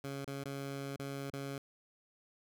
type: tone with dropouts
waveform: 15% pulse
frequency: 138.59 Hz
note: C#3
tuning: in tune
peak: -33 dBFS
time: 0.04-1.58 s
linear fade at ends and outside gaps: 2 ms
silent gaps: 0.245-0.277 / 0.438-0.456 / 0.962-0.995 / 1.302-1.334 s
effects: none